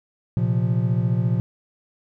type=chord; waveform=triangle; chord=Bb suspended second; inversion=none; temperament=just; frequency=116.54 / 131.11 / 174.81 Hz; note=Bb2 / C3 / F3; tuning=0 / +4 / +2 cents; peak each=-19 / -22 / -22 dBFS; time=0.37-1.4 s; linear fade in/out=0 ms; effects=none